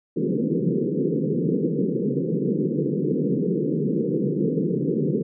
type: band-pass noise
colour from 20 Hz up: pink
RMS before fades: -23 dBFS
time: 0.16-5.23 s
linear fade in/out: 10 ms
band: 140 to 490 Hz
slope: 96 dB/octave
effects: none